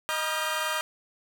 25% pulse tone cluster, 622 / 958 / 1223 / 1385 / 1588 Hz, D#5 / A#5 / D#6 / F6 / G6, -1 / +47 / -30 / -15 / +22 cents, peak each -30 / -29 / -30 / -33 / -29 dBFS, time 0.09-0.81 s, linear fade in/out 0 ms, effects none

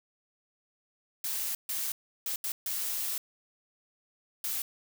blue noise bursts at uneven times, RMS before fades -33 dBFS, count 6, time 1.24-1.55 / 1.69-1.92 / 2.26-2.36 / 2.44-2.52 / 2.66-3.18 / 4.44-4.62 s, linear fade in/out 2 ms, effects none

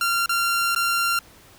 sawtooth tone with dropouts, 1381 Hz, F6, 20 cents flat, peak -16 dBFS, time 0.01-1.19 s, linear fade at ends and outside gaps 2 ms, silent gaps 0.26-0.293 / 0.749-0.761 s, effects pink hiss -50 dBFS RMS until 1.58 s

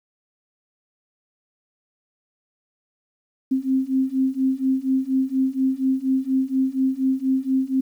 sine beating tone pair, 261.6 / 265.8 Hz, C4 / C4, 0 / +27 cents, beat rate 4.2 Hz, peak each -22 / -21 dBFS, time 3.51-7.81 s, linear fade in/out 10 ms, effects 9-bit

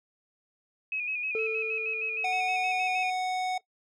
sine tone with vibrato, 2500 Hz, D#7, 8 cents sharp, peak -29 dBFS, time 0.92-3.1 s, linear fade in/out 2 ms, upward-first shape square, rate 6.4 Hz, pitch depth 41 cents each way
triangle tone with exponential decay, 442.9 Hz, A4, 11 cents sharp, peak -25 dBFS, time 1.35-3.61 s, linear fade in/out 1 ms, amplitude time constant 490 ms
square tone, 740 Hz, F#5, in tune, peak -28 dBFS, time 2.24-3.58 s, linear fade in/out 5 ms
effects noise-tail reverb RT60 0.1 s tail -19 dB re dry + low-pass 6000 Hz 12 dB/octave

